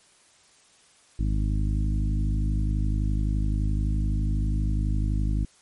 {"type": "harmonic tone with a mistuned harmonic", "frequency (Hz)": 51.91, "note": "G#1", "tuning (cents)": 0, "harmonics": [1, 2, 3, 4, 5, 6], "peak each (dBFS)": [-23, -29, -33, -35, -37, -39], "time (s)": [1.19, 5.45], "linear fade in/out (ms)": 5, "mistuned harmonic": 1, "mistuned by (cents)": 16, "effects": ["white hiss -58 dBFS RMS until 5.61 s", "MP3 48 kbps"]}